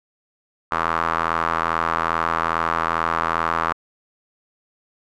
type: tone with band-pass filter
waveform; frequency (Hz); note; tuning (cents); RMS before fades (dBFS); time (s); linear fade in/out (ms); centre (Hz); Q
square; 41.2; E1; 0; -22; 0.71-3.73; 10; 1200; 3.6
effects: none